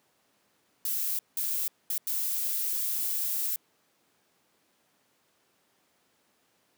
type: noise bursts at uneven times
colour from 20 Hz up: violet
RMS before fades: -30 dBFS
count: 4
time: 0.85-1.19 / 1.37-1.68 / 1.9-1.98 / 2.07-3.56 s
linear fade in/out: 2 ms
effects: pink hiss -69 dBFS RMS until 6.77 s + high-pass 200 Hz 12 dB/octave